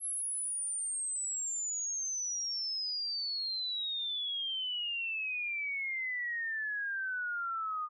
sine exponential sweep, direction down, 11175 to 1218 Hz, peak -33 dBFS, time 0-7.89 s, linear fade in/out 50 ms, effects none

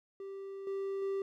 triangle tone with level steps, 391.2 Hz, G4, 4 cents flat, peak -39 / -32 / -30 dBFS, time 0.2-1.22 s, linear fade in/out 2 ms, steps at 0.67 / 1.02 s, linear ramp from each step 2 ms, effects none

